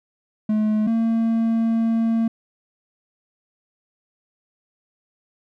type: tone pair in turn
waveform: triangle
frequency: 214.4 / 227.1 Hz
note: A3 / A#3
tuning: -45 / -45 cents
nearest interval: minor second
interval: 100 cents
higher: second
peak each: -15 dBFS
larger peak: neither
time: 0.49-0.87 / 0.87-2.28 s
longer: second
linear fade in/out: 5 ms
effects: none